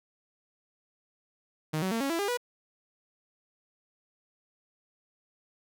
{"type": "tone with pitch steps", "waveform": "sawtooth", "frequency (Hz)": [155.56, 188.23, 227.8, 275.6, 333.5, 403.5, 488.2], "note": ["D#3", "F#3", "A#3", "C#4", "E4", "G#4", "B4"], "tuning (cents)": [0, 30, -40, -10, 20, -50, -20], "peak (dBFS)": -24, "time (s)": [1.73, 2.374], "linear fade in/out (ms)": 10, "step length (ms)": 92, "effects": []}